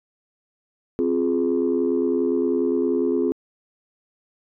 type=chord; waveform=sine; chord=F minor; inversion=second; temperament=just; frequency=261.9 / 349.2 / 419.1 Hz; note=C4 / F4 / Ab4; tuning=+2 / 0 / +16 cents; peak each=-22 dBFS; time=0.99-3.32 s; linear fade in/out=0 ms; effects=tanh soft clip ceiling -12 dBFS